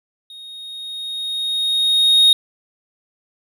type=tone with level ramp; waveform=triangle; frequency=3729 Hz; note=A#7; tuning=in tune; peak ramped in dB=-34 to -6 dBFS; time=0.3-2.33 s; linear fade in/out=2 ms; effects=none